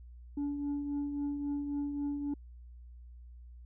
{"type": "tone with tremolo", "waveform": "sine", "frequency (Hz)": 287, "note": "D4", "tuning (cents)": -40, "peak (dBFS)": -28, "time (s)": [0.37, 2.34], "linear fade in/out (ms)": 5, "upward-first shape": "triangle", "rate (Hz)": 3.7, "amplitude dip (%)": 55, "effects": ["tanh soft clip ceiling -30 dBFS", "added 60 Hz sine -48 dBFS peak until 3.65 s"]}